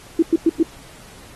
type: tone bursts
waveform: sine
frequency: 329.6 Hz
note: E4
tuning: in tune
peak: -10 dBFS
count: 4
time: 0.19-0.63 s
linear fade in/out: 5 ms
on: 35 ms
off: 100 ms
effects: pink hiss -44 dBFS RMS until 1.35 s + AAC 32 kbps